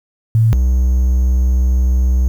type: tone pair in turn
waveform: sine / triangle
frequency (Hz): 112.3 / 63.14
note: A2 / B1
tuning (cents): +36 / +39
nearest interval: minor seventh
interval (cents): 997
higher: first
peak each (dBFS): -8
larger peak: neither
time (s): 0.35-0.53 / 0.53-2.28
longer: second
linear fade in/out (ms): 0
effects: 7-bit